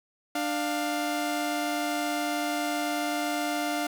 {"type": "tone pair together", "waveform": "sawtooth", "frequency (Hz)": [296.9, 701.9], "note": ["D4", "F5"], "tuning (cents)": [19, 9], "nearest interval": "octave + minor third", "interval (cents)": 1490, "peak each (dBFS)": -26, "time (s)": [0.35, 3.87], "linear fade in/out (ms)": 5, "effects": []}